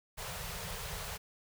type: band-stop noise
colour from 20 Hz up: pink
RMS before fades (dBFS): -41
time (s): 0.17-1.18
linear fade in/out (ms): 20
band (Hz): 190 to 410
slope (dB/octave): 96
effects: none